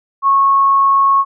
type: tone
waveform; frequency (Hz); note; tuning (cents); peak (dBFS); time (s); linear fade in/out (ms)
sine; 1098; C#6; -17; -8; 0.22-1.25; 50
effects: none